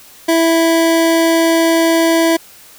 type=tone; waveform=25% pulse; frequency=329.6 Hz; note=E4; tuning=in tune; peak=-6 dBFS; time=0.28-2.37 s; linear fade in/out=10 ms; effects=white hiss -41 dBFS RMS until 2.78 s